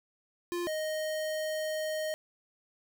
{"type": "tone pair in turn", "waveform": "square", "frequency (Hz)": [349.2, 622.2], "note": ["F4", "D#5"], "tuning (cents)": [0, 0], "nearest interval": "minor seventh", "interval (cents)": 1000, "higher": "second", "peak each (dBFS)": [-32, -32], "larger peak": "neither", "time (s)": [[0.52, 0.67], [0.67, 2.14]], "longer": "second", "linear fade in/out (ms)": 0, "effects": []}